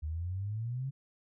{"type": "exponential sweep", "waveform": "sine", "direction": "up", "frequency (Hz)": [74.5, 138.59], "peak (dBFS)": -33, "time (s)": [0.02, 0.91], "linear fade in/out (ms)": 20, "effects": []}